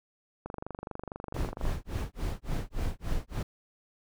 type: click train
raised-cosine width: 1 ms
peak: -23 dBFS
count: 31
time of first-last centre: 0.46-1.695 s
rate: 24.3 Hz
type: noise with tremolo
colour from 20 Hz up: brown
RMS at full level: -29 dBFS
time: 1.34-3.43 s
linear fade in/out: 5 ms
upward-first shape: sine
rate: 3.5 Hz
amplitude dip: 100%
effects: none